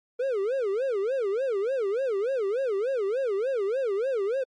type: tone with vibrato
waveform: triangle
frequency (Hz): 460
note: A#4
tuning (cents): -23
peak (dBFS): -22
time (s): 0.19-4.44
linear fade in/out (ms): 10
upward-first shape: sine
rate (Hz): 3.4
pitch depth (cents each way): 300
effects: MP3 48 kbps